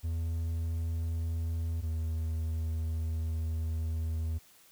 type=tone pair in turn; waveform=triangle; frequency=82.41 / 80.53 Hz; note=E2 / E2; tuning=0 / -40 cents; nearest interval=unison; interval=40 cents; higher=first; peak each=-28 dBFS; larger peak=neither; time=0.03-1.82 / 1.82-4.39 s; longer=second; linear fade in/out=20 ms; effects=white hiss -60 dBFS RMS until 4.71 s